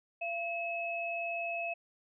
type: tone pair together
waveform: sine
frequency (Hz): 681.4 / 2580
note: F5 / E7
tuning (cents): -43 / -38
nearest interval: octave + major seventh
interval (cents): 2305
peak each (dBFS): -36 / -36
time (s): 0.21-1.74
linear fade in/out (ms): 10
effects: none